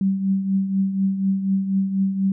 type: tone with tremolo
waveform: sine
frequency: 193.5 Hz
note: G3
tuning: 22 cents flat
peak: -15 dBFS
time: 0.01-2.32 s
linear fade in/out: 2 ms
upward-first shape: triangle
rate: 4.1 Hz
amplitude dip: 65%
effects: none